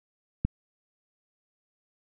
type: click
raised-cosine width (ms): 5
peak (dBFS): -12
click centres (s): 0.45
effects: none